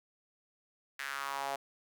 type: tone with high-pass filter sweep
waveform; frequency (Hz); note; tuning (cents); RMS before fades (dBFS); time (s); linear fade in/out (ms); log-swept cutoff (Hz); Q
sawtooth; 138.59; C#3; 0; -38; 0.99-1.56; 5; 1800 to 680; 3.2
effects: none